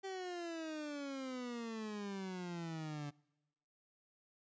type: exponential sweep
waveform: 30% pulse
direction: down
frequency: 390 to 143.3 Hz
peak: -39 dBFS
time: 0.03-3.11 s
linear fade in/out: 20 ms
effects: noise-tail reverb RT60 1.0 s tail -25 dB re dry + resampled to 16000 Hz